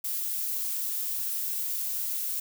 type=noise; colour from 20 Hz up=violet; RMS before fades=-31 dBFS; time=0.04-2.4 s; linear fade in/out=5 ms; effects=none